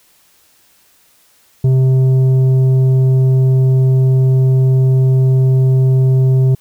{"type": "tone with tanh clipping", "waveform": "sine", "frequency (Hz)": 130.81, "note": "C3", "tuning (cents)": 0, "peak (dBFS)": -9, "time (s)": [1.64, 6.55], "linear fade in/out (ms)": 5, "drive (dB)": 7, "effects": ["white hiss -52 dBFS RMS until 6.6 s"]}